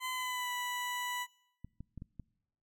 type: tone with pitch glide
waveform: 20% pulse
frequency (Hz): 1022 to 986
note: C6 to B5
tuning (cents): -41 to -3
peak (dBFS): -30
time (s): 0-1.27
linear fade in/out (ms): 50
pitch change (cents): -62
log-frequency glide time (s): 0.11-0.51
type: clicks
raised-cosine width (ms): 5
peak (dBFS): -32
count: 5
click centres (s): 1.646 / 1.806 / 1.977 / 2.021 / 2.197
effects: noise-tail reverb RT60 0.9 s tail -25 dB re dry